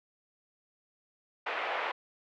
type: band-pass noise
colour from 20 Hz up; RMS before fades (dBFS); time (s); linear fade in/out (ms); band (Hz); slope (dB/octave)
pink; -34; 1.46-1.92; 10; 540 to 2700; 24
effects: none